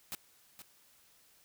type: noise with echo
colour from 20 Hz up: white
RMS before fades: -40 dBFS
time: 0.12-0.15 s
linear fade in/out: 0 ms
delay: 470 ms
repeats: 1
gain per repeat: -10 dB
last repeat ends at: 0.62 s
effects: white hiss -65 dBFS RMS until 1.44 s